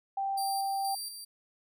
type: tone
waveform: sine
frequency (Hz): 784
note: G5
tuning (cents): 0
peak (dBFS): -29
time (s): 0.17-0.95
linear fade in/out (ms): 5
type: tone with tremolo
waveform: 20% pulse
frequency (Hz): 4699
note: D8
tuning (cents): 0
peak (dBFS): -30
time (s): 0.37-1.25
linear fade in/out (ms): 10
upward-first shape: square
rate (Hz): 2.1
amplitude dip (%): 50
effects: none